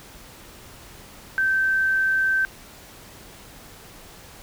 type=tone; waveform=sine; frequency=1552 Hz; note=G6; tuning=18 cents flat; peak=-18 dBFS; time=1.38-2.45 s; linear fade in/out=0 ms; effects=pink hiss -45 dBFS RMS until 4.42 s